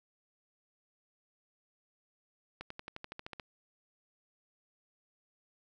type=accelerating click train; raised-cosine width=0.3 ms; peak=-26 dBFS; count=11; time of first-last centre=2.61-3.398 s; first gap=94 ms; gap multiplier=0.96; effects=none